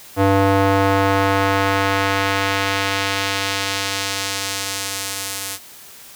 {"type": "tone with band-pass filter sweep", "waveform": "square", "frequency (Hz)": 98, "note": "G2", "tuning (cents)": 0, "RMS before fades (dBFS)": -19, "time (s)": [0.16, 5.59], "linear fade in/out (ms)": 50, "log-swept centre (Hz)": [610, 11000], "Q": 0.71, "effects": ["white hiss -41 dBFS RMS until 6.15 s", "high-pass 60 Hz 12 dB/octave"]}